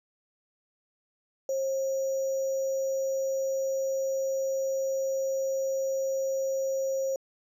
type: tone with sample-and-hold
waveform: sine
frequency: 536 Hz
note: C5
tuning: 42 cents sharp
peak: -26 dBFS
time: 1.49-7.16 s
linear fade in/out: 2 ms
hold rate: 6300 Hz
effects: low-pass 12000 Hz 12 dB/octave